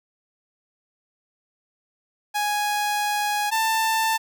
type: tone pair in turn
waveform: sawtooth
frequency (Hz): 830.6 / 889.6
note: G#5 / A5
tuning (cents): 0 / +19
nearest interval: minor second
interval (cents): 119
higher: second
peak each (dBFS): -18 / -16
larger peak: second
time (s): 2.34-3.51 / 3.51-4.18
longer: first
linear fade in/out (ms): 20
effects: none